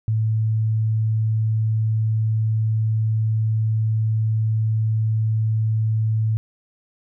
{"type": "tone", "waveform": "sine", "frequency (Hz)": 110, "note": "A2", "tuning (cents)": 0, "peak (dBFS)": -17, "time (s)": [0.08, 6.37], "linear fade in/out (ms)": 0, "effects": []}